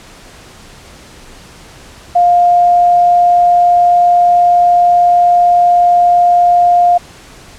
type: tone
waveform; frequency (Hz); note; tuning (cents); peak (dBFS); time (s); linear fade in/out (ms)
sine; 704; F5; +14; -5; 2.15-6.98; 10
effects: pink hiss -37 dBFS RMS until 7.58 s + low-pass 9000 Hz 12 dB/octave